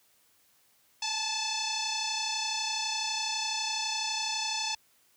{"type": "tone with frequency modulation", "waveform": "sine", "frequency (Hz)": 857, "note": "A5", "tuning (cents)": -46, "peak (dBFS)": -29, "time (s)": [1.02, 4.75], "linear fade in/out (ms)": 5, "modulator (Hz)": 873, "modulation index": 6.6, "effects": ["white hiss -66 dBFS RMS until 5.16 s", "high-pass 60 Hz 12 dB/octave"]}